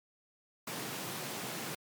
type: high-pass noise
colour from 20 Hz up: pink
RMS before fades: -40 dBFS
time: 0.67-1.75 s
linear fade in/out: 5 ms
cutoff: 120 Hz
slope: 48 dB/octave
effects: MP3 96 kbps